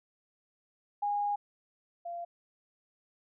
sine tone pair in turn, 820 / 689.5 Hz, G#5 / F5, -22 / -22 cents, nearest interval minor third, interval 300 cents, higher first, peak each -28 / -36 dBFS, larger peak first, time 1.02-1.36 / 2.05-2.25 s, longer first, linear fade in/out 10 ms, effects none

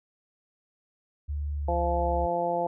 sine tone with pitch glide, 73.1 to 68.6 Hz, D2 to C#2, -7 to -17 cents, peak -28 dBFS, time 1.28-2.27 s, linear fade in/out 20 ms, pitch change -110 cents, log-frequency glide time 1.56-2.01 s
harmonic tone, 172.8 Hz, F3, 18 cents flat, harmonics 1 / 2 / 3 / 4 / 5, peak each -38 / -35 / -29 / -29 / -31 dBFS, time 1.68-2.67 s, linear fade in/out 5 ms
effects none

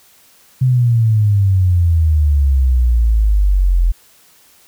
sine exponential sweep, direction down, 130.81 to 41.86 Hz, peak -9 dBFS, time 0.61-3.92 s, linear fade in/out 10 ms, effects white hiss -49 dBFS RMS until 4.67 s

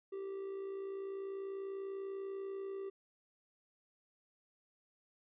triangle tone with amplitude modulation, 390 Hz, G4, 9 cents flat, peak -36 dBFS, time 0.12-2.9 s, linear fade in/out 10 ms, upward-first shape sine, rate 60.2 Hz, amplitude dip 45%, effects resampled to 8000 Hz

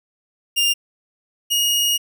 sawtooth tone pair in turn, 2804 / 2873 Hz, F7 / F7, +6 / +48 cents, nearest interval unison, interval 42 cents, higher second, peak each -12 / -13 dBFS, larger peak first, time 0.56-0.74 / 1.5-1.98 s, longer second, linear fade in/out 20 ms, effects none

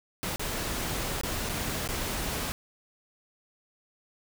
pink noise with dropouts, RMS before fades -32 dBFS, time 0.23-2.52 s, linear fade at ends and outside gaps 0 ms, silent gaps 0.36-0.395 / 1.212-1.234 / 1.49-1.495 / 1.876-1.889 s, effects none

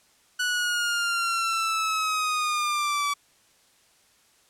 sawtooth linear sweep, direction down, 1480 to 1145 Hz, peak -20 dBFS, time 0.39-3.14 s, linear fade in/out 10 ms, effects white hiss -61 dBFS RMS until 4.49 s + low-pass 10000 Hz 12 dB/octave

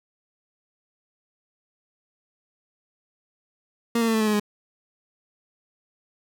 30% pulse tone with pitch steps, 233.1 / 228.7 / 224.4 / 220.1 / 216 / 211.9 / 207.9 Hz, A#3 / A#3 / A3 / A3 / A3 / G#3 / G#3, 0 / -33 / +34 / +1 / -32 / +35 / +2 cents, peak -17 dBFS, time 3.95-4.398 s, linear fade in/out 5 ms, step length 64 ms, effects none

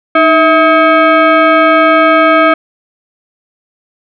sine tone with frequency modulation, 309.9 Hz, D#4, 7 cents flat, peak -4 dBFS, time 0.15-2.54 s, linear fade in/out 5 ms, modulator 961 Hz, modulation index 1.7, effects none

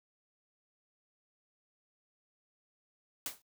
white noise with exponential decay, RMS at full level -34 dBFS, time 3.26-3.42 s, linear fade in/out 1 ms, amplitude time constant 33 ms, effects noise-tail reverb RT60 0.1 s tail -26 dB re dry

